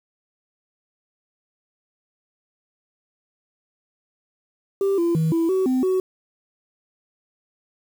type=tone with pitch steps; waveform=sine; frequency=392.9 / 340.2 / 160.1 / 330.8 / 377.4 / 256.9 / 373.6 Hz; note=G4 / F4 / D#3 / E4 / F#4 / C4 / F#4; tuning=+4 / -45 / +50 / +6 / +34 / -32 / +17 cents; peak=-15 dBFS; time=4.81-6 s; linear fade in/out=2 ms; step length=170 ms; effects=tanh soft clip ceiling -16 dBFS + 7-bit